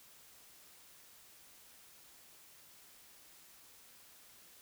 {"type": "silence", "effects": ["white hiss -60 dBFS RMS until 4.61 s"]}